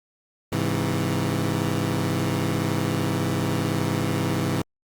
20% pulse chord, Ab augmented, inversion none, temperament equal with one note detuned, 103.83 / 133.87 / 164.81 Hz, Ab2 / C3 / E3, 0 / +40 / 0 cents, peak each -22 dBFS, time 0.52-4.62 s, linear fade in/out 5 ms, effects Opus 48 kbps

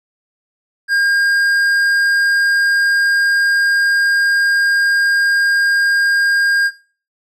sine tone with tanh clipping, 1613 Hz, G6, 49 cents sharp, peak -13 dBFS, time 0.88-6.71 s, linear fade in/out 50 ms, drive 10 dB, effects noise-tail reverb RT60 0.4 s tail -18 dB re dry

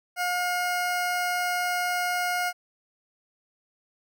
20% pulse tone, 716 Hz, F5, 43 cents sharp, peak -20 dBFS, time 0.16-2.53 s, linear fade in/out 50 ms, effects none

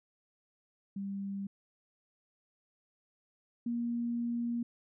sine tone pair in turn, 197.6 / 236.6 Hz, G3 / A#3, +14 / +26 cents, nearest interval minor third, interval 312 cents, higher second, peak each -35 / -31 dBFS, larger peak second, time 0.96-1.47 / 3.66-4.63 s, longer second, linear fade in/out 5 ms, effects none

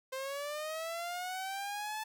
sawtooth linear sweep, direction up, 520 to 874 Hz, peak -33 dBFS, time 0.12-2.04 s, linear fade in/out 10 ms, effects none

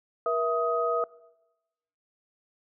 sine tone cluster, 476.5 / 659 / 1255 Hz, A#4 / E5 / D#6, +38 / -1 / +15 cents, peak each -28 dBFS, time 0.26-1.04 s, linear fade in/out 2 ms, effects noise-tail reverb RT60 1.0 s tail -22 dB re dry

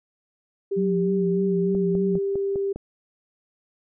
sine tone, 394.9 Hz, G4, 13 cents sharp, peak -22 dBFS, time 0.71-2.73 s, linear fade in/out 10 ms
sine tone with vibrato, 182.1 Hz, F#3, 27 cents flat, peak -22 dBFS, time 0.76-2.19 s, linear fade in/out 20 ms, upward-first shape sine, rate 3.3 Hz, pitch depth 59 cents each way
click train, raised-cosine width 2 ms, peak -20 dBFS, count 6, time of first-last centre 1.75-2.76 s, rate 4.95 Hz
effects none

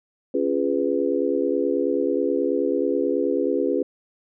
sine chord, C# dominant seventh, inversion none, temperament just, 277.2 / 346.5 / 415.8 / 498.9 Hz, C#4 / E#4 / G#4 / B4, 0 / -14 / +2 / +17 cents, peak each -25 dBFS, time 0.34-3.83 s, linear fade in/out 5 ms, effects none

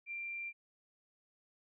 sine tone, 2369 Hz, D7, 14 cents sharp, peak -39 dBFS, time 0.06-0.53 s, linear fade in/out 50 ms, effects none

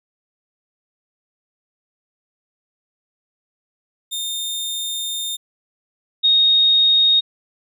sawtooth / sine tone pair in turn, 3637 / 3726 Hz, A#7 / A#7, -43 / -2 cents, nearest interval unison, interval 41 cents, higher second, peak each -20 / -11 dBFS, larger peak second, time 4.11-5.37 / 6.23-7.21 s, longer first, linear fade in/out 20 ms, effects none

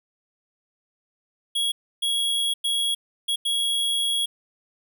square tone bursts at uneven times, 3321 Hz, G#7, 1 cent flat, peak -22 dBFS, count 5, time 1.55-1.72 / 2.02-2.54 / 2.64-2.95 / 3.28-3.36 / 3.45-4.26 s, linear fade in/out 10 ms, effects none

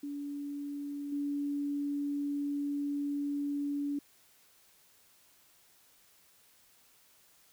sine tone with level steps, 286.4 Hz, D4, 43 cents flat, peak -36 / -31 dBFS, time 0.03-3.99 s, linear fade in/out 5 ms, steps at 1.12 s, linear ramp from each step 5 ms, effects white hiss -64 dBFS RMS until 7.52 s

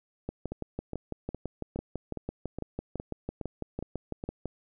two click trains, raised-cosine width 2 ms, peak -20 / -22 dBFS, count 26 / 10, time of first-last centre 0.29-4.457 / 0.52-4.239 s, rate 6 / 2.42 Hz, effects none

